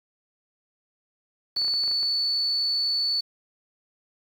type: tone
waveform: sine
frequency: 4464 Hz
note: C#8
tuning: 11 cents sharp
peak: -22 dBFS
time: 1.56-3.21 s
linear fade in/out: 10 ms
type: clicks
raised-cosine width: 0.5 ms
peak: -28 dBFS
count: 9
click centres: 1.565 / 1.617 / 1.647 / 1.681 / 1.739 / 1.837 / 1.879 / 1.914 / 2.031 s
effects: 8-bit